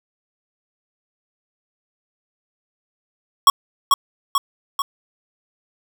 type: tone with echo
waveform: square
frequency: 1107 Hz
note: C#6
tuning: 3 cents flat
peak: -7 dBFS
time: 3.47-3.5 s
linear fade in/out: 2 ms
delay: 440 ms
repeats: 3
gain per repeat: -4 dB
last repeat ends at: 4.82 s
effects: none